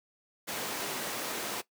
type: high-pass noise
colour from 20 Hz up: pink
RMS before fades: -36 dBFS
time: 0.47-1.62 s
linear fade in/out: 20 ms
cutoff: 290 Hz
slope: 12 dB/octave
effects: noise-tail reverb RT60 0.1 s tail -17 dB re dry